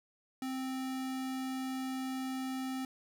square tone, 261.6 Hz, C4, in tune, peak -36 dBFS, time 0.42-2.85 s, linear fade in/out 2 ms, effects none

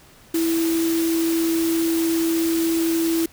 sine tone in noise, 329.6 Hz, E4, in tune, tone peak -18 dBFS, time 0.34-3.26 s, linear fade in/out 5 ms, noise white, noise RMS -30 dBFS, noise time 0.34-3.26 s, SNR +9 dB, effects pink hiss -50 dBFS RMS until 3.32 s

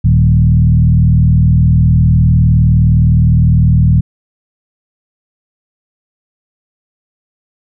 sine tone with frequency modulation, 116.54 Hz, A#2, in tune, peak -5 dBFS, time 0.04-4.01 s, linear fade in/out 10 ms, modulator 39.6 Hz, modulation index 1.3, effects none

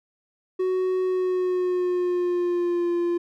triangle tone with pitch glide, 371.2 to 346.3 Hz, F#4 to F4, +6 to -15 cents, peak -19 dBFS, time 0.59-3.18 s, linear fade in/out 10 ms, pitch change -121 cents, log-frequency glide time 1.03-2.92 s, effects none

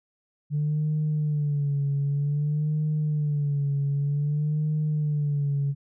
sine tone with vibrato, 146.83 Hz, D3, in tune, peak -21 dBFS, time 0.5-5.75 s, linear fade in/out 50 ms, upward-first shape sine, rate 0.53 Hz, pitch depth 73 cents each way, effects tanh soft clip ceiling -19 dBFS

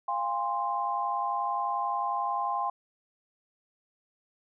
sine chord, F minor, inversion none, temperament equal with one note detuned, 698.5 / 809.8 / 1046.5 Hz, F5 / Ab5 / C6, 0 / -44 / 0 cents, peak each -35 / -31 / -30 dBFS, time 0.08-2.7 s, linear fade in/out 5 ms, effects none

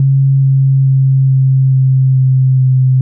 sine tone with pitch steps, 135.9 / 134.88 / 133.87 / 132.87 / 131.88 / 130.89 / 129.91 Hz, C#3 / C#3 / C3 / C3 / C3 / C3 / C3, -34 / -47 / +40 / +27 / +14 / +1 / -12 cents, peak -6 dBFS, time 0-3.01 s, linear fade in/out 2 ms, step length 430 ms, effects none

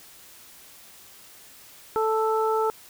harmonic tone, 440 Hz, A4, in tune, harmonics 1 / 2 / 3, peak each -23 / -26 / -28 dBFS, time 1.96-2.7 s, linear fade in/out 0 ms, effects white hiss -49 dBFS RMS until 2.89 s

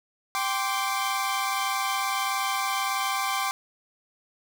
sawtooth chord, G suspended fourth, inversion none, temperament equal with one note detuned, 784 / 1046.5 / 1165.2 Hz, G5 / C6 / D6, 0 / 0 / -14 cents, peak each -26 dBFS, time 0.35-3.51 s, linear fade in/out 0 ms, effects none

